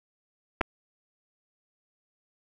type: clicks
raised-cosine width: 0.5 ms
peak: -13 / -9 dBFS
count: 2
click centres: 0.61 / 0.613 s
effects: none